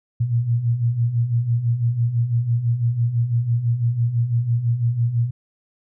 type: beating tone pair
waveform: sine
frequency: 114.2 / 120.2 Hz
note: A#2 / B2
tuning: -35 / -46 cents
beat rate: 6 Hz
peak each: -24 / -18 dBFS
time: 0.2-5.31 s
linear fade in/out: 10 ms
effects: none